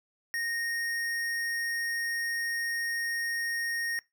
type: tone with hard clipping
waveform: sine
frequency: 1857 Hz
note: A#6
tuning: 7 cents flat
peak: -31 dBFS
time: 0.34-3.99 s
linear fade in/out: 0 ms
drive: 17 dB
effects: noise-tail reverb RT60 0.2 s tail -22 dB re dry